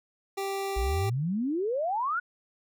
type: tone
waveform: 25% pulse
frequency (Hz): 392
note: G4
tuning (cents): 0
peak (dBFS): -26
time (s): 0.37-1.1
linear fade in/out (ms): 10
type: exponential sweep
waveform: sine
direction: up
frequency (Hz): 51.91 to 1494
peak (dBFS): -26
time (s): 0.76-2.2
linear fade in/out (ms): 10
effects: none